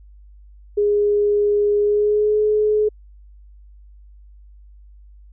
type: tone with pitch glide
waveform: sine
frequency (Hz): 412.8 to 424.7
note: G#4 to G#4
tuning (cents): -10 to +39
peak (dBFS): -14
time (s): 0.77-2.89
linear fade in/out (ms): 10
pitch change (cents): +49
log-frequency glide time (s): 1.8-2.39
effects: added 50 Hz sine -42 dBFS peak until 5.32 s